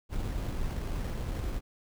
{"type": "noise with sample-and-hold", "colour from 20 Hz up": "brown", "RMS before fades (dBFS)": -33, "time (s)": [0.09, 1.61], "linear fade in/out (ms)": 50, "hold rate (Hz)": 3675, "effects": []}